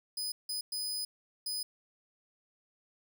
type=tone bursts at uneven times; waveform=sawtooth; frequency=5000 Hz; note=D#8; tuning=8 cents sharp; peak=-31 dBFS; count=4; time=0.17-0.32 / 0.49-0.61 / 0.72-1.05 / 1.46-1.63 s; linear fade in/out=5 ms; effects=none